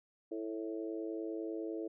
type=harmonic tone with a mistuned harmonic; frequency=110 Hz; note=A2; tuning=in tune; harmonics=3 / 4 / 5 / 6; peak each=-39 / -42 / -47 / -51 dBFS; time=0.31-1.88 s; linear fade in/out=10 ms; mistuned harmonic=6; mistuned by=-17 cents; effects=none